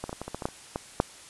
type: clicks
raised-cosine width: 1 ms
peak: -18 / -20 / -20 / -20 / -21 / -18 / -20 / -12 / -30 / -15 / -6 dBFS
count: 11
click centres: 0.04 / 0.094 / 0.129 / 0.216 / 0.28 / 0.346 / 0.422 / 0.455 / 0.487 / 0.759 / 1.001 s
effects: white hiss -48 dBFS RMS until 1.29 s + resampled to 24000 Hz